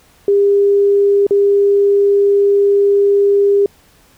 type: tone with dropouts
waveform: sine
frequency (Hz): 401.9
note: G4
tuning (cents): +43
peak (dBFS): -8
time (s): 0.28-3.66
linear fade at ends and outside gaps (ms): 2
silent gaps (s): 1.267-1.308
effects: pink hiss -50 dBFS RMS until 4.17 s